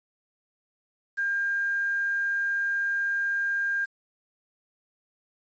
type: tone with quantisation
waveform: sine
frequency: 1604 Hz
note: G6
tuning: 39 cents sharp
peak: -24 dBFS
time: 1.17-3.86 s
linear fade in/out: 20 ms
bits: 8
effects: resampled to 16000 Hz